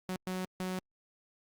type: tone bursts at uneven times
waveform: sawtooth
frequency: 185 Hz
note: F#3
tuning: in tune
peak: -30 dBFS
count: 3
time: 0.09-0.16 / 0.27-0.45 / 0.6-0.79 s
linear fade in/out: 0 ms
effects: Opus 48 kbps